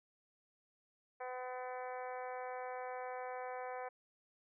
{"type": "harmonic tone", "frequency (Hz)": 252.6, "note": "B3", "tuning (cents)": 39, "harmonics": [2, 3, 4, 5, 6, 7, 8, 9], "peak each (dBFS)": [-45, -45, -50, -55, -55, -56, -59, -58], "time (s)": [1.2, 3.89], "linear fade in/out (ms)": 10, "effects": []}